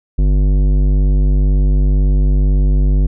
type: tone with tanh clipping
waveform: sine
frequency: 49 Hz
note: G1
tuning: in tune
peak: -11 dBFS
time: 0.18-3.07 s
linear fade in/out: 10 ms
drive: 14 dB
effects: none